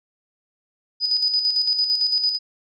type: tone with tremolo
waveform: sine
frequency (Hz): 4978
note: D#8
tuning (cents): 0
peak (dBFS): -16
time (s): 1-2.39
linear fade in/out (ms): 50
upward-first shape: square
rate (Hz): 8.9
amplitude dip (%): 50
effects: none